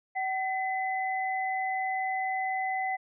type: tone pair together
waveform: sine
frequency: 760.7 / 2019 Hz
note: F#5 / B6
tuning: +48 / +38 cents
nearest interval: octave + perfect fourth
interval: 1690 cents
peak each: -29 / -33 dBFS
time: 0.15-2.97 s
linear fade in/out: 20 ms
effects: none